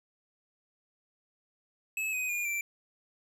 square tone with pitch steps, 2592 / 2508 / 2427 / 2348 Hz, E7 / D#7 / D#7 / D7, -30 / +13 / -44 / -1 cents, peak -31 dBFS, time 1.97-2.61 s, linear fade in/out 2 ms, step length 160 ms, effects none

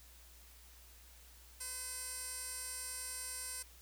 15% pulse tone with band-pass filter, 510 Hz, C5, 44 cents flat, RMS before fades -44 dBFS, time 1.6-3.63 s, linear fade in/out 10 ms, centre 9200 Hz, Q 2.4, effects added 60 Hz sine -59 dBFS peak until 3.81 s + white hiss -61 dBFS RMS until 3.81 s

